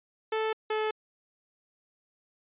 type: tone pair in turn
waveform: sawtooth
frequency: 438.8 / 432.3 Hz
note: A4 / A4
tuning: -5 / -31 cents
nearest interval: unison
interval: 26 cents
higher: first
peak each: -23 dBFS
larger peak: neither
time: 0.32-0.53 / 0.7-0.91 s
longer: neither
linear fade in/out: 5 ms
effects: resampled to 8000 Hz